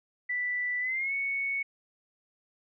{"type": "tone with pitch glide", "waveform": "sine", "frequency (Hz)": [1975.5, 2217], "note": ["B6", "C#7"], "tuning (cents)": [0, 0], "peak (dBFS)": -28, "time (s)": [0.29, 1.63], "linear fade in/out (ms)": 10, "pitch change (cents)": 200, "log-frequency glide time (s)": [0.8, 1.13], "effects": []}